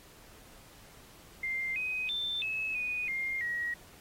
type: tone with pitch steps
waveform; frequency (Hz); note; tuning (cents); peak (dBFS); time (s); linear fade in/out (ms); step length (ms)
sine; 2098 / 2513 / 3557 / 2585 / 2478 / 2117 / 1904; C7 / D#7 / A7 / E7 / D#7 / C7 / A#6; +4 / +17 / +18 / -34 / -8 / +20 / +36; -31; 1.43-3.74; 5; 330
effects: pink hiss -56 dBFS RMS until 4 s + AAC 48 kbps